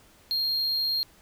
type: tone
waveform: triangle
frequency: 4225 Hz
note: C8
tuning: 16 cents sharp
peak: -23 dBFS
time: 0.31-1.03 s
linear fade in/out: 0 ms
effects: pink hiss -57 dBFS RMS until 1.21 s